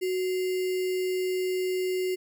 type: tone with sample-and-hold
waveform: sine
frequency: 370 Hz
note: F#4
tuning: in tune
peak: -25 dBFS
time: 0.01-2.16 s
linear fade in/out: 20 ms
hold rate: 2450 Hz
effects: none